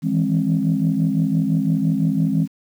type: tone cluster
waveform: sine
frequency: 159.3 / 165.2 / 205.1 / 265.1 Hz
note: D#3 / E3 / G#3 / C4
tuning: +41 / +4 / -21 / +23 cents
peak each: -21 dBFS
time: 0.02-2.48 s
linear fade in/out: 50 ms
effects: tanh soft clip ceiling -8 dBFS + 8-bit